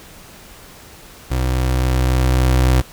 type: tone with level ramp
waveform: 30% pulse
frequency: 63.6 Hz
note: C2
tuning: 48 cents flat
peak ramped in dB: -14 to -8 dBFS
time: 1.3-2.82 s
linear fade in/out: 20 ms
effects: pink hiss -41 dBFS RMS until 2.92 s